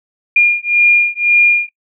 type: beating tone pair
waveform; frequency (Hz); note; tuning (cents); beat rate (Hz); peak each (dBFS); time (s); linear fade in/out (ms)
sine; 2414 / 2415.9; D7 / D7; +47 / +48; 1.9; -11; 0.36-1.69; 5
effects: noise-tail reverb RT60 0.1 s tail -22 dB re dry